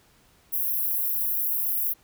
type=high-pass noise; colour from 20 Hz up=white; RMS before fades=-26 dBFS; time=0.52-1.94 s; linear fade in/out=20 ms; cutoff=11000 Hz; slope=96 dB/octave; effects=pink hiss -60 dBFS RMS until 2.03 s